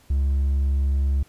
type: tone with hard clipping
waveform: sine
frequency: 69 Hz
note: C#2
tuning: 7 cents flat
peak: -19 dBFS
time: 0.1-1.23 s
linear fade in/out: 5 ms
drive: 2 dB
effects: pink hiss -56 dBFS RMS until 1.28 s + resampled to 32000 Hz